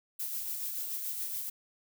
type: noise with tremolo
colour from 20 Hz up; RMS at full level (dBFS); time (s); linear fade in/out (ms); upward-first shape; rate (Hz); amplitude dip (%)
violet; -35; 0.19-1.5; 10; sine; 7; 35
effects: none